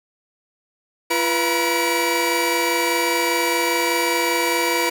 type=tone cluster; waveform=sawtooth; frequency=341.7 / 491 / 957 / 2306 Hz; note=F4 / B4 / A#5 / D7; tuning=-38 / -10 / +45 / -32 cents; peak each=-20 dBFS; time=1.1-4.9 s; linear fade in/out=10 ms; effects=none